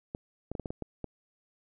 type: clicks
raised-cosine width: 2 ms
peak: -22 dBFS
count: 8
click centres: 0.149 / 0.516 / 0.552 / 0.597 / 0.658 / 0.705 / 0.823 / 1.043 s
effects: none